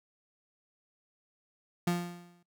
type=tone with exponential decay; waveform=35% pulse; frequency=174.61 Hz; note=F3; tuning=in tune; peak=-23 dBFS; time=1.87-2.43 s; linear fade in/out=5 ms; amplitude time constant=120 ms; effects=noise-tail reverb RT60 0.1 s tail -20 dB re dry